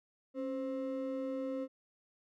triangle ring-modulated tone, 396.8 Hz, G4, 21 cents sharp, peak -30 dBFS, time 0.34-1.68 s, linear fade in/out 50 ms, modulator 125 Hz, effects none

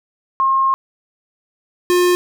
sine / square tone pair in turn, 1071 / 356.6 Hz, C6 / F4, +40 / +36 cents, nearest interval octave + perfect fifth, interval 1904 cents, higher first, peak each -12 dBFS, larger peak neither, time 0.4-0.74 / 1.9-2.15 s, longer first, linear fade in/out 0 ms, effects none

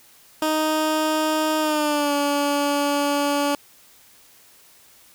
15% pulse tone with pitch glide, 311.1 to 286.9 Hz, D#4 to D4, 0 to -40 cents, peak -13 dBFS, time 0.42-3.55 s, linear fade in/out 2 ms, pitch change -140 cents, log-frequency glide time 1.59-2.13 s, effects white hiss -52 dBFS RMS until 5.14 s

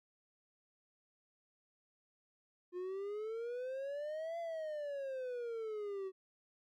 triangle exponential two-way sweep, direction up then down, 353 to 682 to 375.3 Hz, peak -37 dBFS, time 2.72-6.12 s, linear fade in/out 50 ms, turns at 4.39 s, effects none

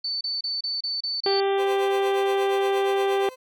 sine tone bursts, 4515 Hz, C#8, 31 cents sharp, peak -25 dBFS, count 7, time 0.04-1.404 s, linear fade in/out 5 ms, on 170 ms, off 29 ms
harmonic tone, 393.5 Hz, G4, 7 cents sharp, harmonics 1 / 2 / 3 / 4 / 5 / 6 / 7 / 8 / 9, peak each -21 / -27 / -36 / -38 / -39 / -42 / -43 / -40 / -41 dBFS, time 1.26-3.29 s, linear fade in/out 2 ms
30% pulse tone with tremolo, 515 Hz, C5, 28 cents flat, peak -27 dBFS, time 1.57-3.36 s, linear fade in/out 50 ms, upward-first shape triangle, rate 8.5 Hz, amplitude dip 85%
effects none

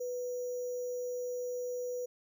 sine tone with sample-and-hold, 493.9 Hz, B4, in tune, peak -34 dBFS, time 0-2.06 s, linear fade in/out 10 ms, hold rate 6300 Hz, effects none

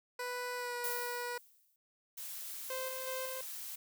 15% pulse tone with pitch glide, 493.9 to 485.1 Hz, B4 to B4, 0 to -31 cents, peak -31 dBFS, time 0.19-1.38 s, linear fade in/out 5 ms, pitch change -31 cents, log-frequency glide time 0.56-0.75 s
violet noise with exponential decay, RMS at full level -36 dBFS, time 0.84-1.76 s, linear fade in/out 2 ms, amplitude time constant 200 ms
blue noise, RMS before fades -44 dBFS, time 2.17-3.76 s, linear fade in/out 10 ms
sawtooth tone with tremolo, 520 Hz, C5, 11 cents flat, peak -34 dBFS, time 2.7-3.41 s, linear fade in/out 2 ms, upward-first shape square, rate 2.7 Hz, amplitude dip 35%
effects none

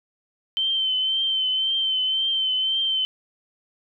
sine tone with vibrato, 3094 Hz, G7, 23 cents flat, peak -20 dBFS, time 0.57-3.05 s, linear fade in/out 0 ms, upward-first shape triangle, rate 1.9 Hz, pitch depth 39 cents each way, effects none

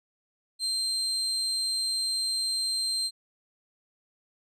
35% pulse tone, 4154 Hz, C8, 13 cents flat, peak -25 dBFS, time 0.59-3.11 s, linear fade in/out 50 ms, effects resampled to 32000 Hz

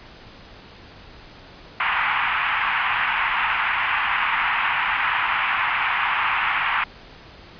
pink band-pass noise, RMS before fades -22 dBFS, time 1.8-6.84 s, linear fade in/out 2 ms, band 860 to 2800 Hz, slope 48 dB/octave, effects pink hiss -44 dBFS RMS until 7.59 s + resampled to 11025 Hz

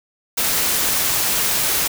white noise, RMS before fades -19 dBFS, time 0.37-1.88 s, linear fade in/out 10 ms, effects none

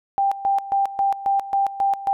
sine tone with tremolo, 790 Hz, G5, 13 cents sharp, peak -16 dBFS, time 0.18-2.13 s, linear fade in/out 0 ms, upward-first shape square, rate 3.7 Hz, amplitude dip 80%, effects none

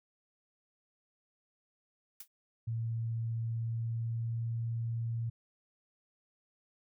blue noise with exponential decay, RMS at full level -40 dBFS, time 2.2-2.28 s, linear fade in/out 5 ms, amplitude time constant 17 ms
sine tone with pitch glide, 114.4 to 115.46 Hz, A#2 to A#2, -32 to -16 cents, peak -32 dBFS, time 2.67-5.3 s, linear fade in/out 10 ms, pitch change +16 cents, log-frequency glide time 3.41-4.48 s
effects none

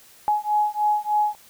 sine beating tone pair, 839 / 842.3 Hz, G#5 / G#5, +17 / +24 cents, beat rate 3.3 Hz, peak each -22 / -22 dBFS, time 0.28-1.35 s, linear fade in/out 0 ms, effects white hiss -51 dBFS RMS until 1.49 s

